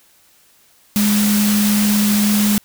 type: tone in noise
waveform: sine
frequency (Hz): 207.7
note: G#3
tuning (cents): 0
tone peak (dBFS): -13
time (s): 0.96-2.58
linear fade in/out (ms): 0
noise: white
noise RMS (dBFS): -21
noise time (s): 0.96-2.58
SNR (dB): +5
effects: white hiss -53 dBFS RMS until 2.64 s

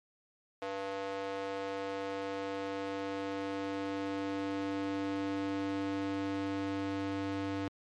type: tone with high-pass filter sweep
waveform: square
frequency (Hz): 98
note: G2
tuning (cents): 0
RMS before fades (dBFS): -36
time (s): 0.62-7.68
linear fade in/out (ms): 0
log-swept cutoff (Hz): 520 to 210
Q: 2
effects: low-pass 4000 Hz 12 dB/octave + MP3 64 kbps

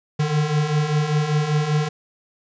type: beating tone pair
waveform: square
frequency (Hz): 146.83 / 151.93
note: D3 / D#3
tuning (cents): 0 / -41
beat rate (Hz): 5.1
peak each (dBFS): -25 / -20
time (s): 0.19-1.89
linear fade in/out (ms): 10
effects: resampled to 16000 Hz + 8-bit

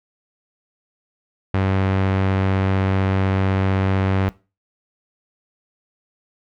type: tone with low-pass filter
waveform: sawtooth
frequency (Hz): 95.8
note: G2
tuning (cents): -39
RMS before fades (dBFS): -19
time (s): 1.54-4.29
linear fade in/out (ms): 0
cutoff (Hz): 2300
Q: 0.97
effects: noise-tail reverb RT60 0.3 s tail -20 dB re dry

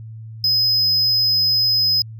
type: tone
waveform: triangle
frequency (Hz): 5060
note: D#8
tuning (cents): +28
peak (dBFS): -13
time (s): 0.44-2.02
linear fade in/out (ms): 2
effects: added 111 Hz sine -32 dBFS peak until 2.19 s

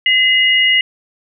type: tone pair together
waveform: sine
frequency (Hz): 2038 / 2872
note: C7 / F7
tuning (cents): -46 / +48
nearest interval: tritone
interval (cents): 594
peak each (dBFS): -12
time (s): 0.06-0.81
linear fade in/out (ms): 2
effects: none

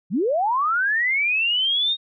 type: linear sweep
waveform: sine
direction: up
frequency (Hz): 146.6 to 3743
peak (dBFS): -18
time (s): 0.1-1.97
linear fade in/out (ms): 50
effects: none

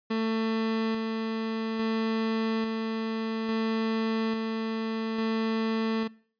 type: tone with tremolo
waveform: 30% pulse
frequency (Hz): 223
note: A3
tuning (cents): +23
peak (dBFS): -23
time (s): 0.1-6.08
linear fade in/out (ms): 10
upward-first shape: square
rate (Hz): 0.59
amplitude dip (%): 30
effects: noise-tail reverb RT60 0.5 s tail -23 dB re dry + resampled to 11025 Hz

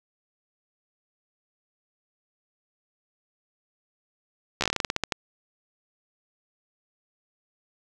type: slowing click train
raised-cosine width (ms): 0.2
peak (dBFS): -7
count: 14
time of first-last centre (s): 4.61-5.122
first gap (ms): 13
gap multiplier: 1.17
effects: none

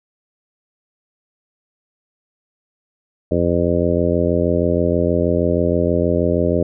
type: harmonic tone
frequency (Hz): 86.3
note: F2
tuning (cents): -20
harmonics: 1 / 2 / 3 / 4 / 5 / 6 / 7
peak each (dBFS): -22 / -22 / -22 / -22 / -22 / -22 / -22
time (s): 3.31-6.63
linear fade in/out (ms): 5
effects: none

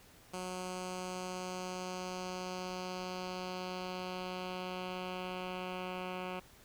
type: tone with low-pass filter sweep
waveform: 10% pulse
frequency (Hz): 183.1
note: F#3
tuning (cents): -18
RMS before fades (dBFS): -41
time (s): 0.33-6.4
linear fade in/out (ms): 10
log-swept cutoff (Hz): 8900 to 2500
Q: 1.7
effects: pink hiss -60 dBFS RMS until 6.64 s

